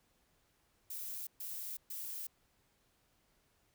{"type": "noise bursts", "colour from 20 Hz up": "violet", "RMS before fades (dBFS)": -43, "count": 3, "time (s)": [0.9, 2.27], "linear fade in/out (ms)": 5, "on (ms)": 370, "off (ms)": 130, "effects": ["pink hiss -74 dBFS RMS until 3.74 s"]}